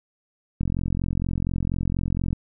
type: click train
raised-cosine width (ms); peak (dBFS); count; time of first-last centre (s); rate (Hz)
5; -13; 77; 0.61-2.329; 44.2
effects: none